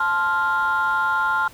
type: chord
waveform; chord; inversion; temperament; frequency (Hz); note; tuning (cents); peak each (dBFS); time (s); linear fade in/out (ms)
sine; F major; first; just; 873.1 / 1047.7 / 1396.9; A5 / C6 / F6; -14 / +2 / 0; -23 / -23 / -19; 0-1.48; 5
effects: tanh soft clip ceiling -13 dBFS + pink hiss -47 dBFS RMS until 1.53 s